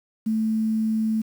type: tone with quantisation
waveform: sine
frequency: 220 Hz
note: A3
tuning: in tune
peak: -20 dBFS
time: 0.26-1.22 s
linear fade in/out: 10 ms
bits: 8
effects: none